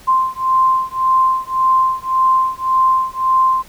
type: beating tone pair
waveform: sine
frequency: 1044 / 1045.8 Hz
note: C6 / C6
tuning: -4 / -1 cents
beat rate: 1.8 Hz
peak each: -15 / -15 dBFS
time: 0.07-3.63 s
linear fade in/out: 20 ms
effects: pink hiss -43 dBFS RMS until 3.68 s